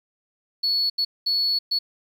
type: tone bursts at uneven times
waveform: sine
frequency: 4404 Hz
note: C#8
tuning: 12 cents flat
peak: -18 dBFS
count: 4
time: 0.63-0.9 / 0.98-1.05 / 1.26-1.59 / 1.71-1.79 s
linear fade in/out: 10 ms
effects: tanh soft clip ceiling -16 dBFS + 9-bit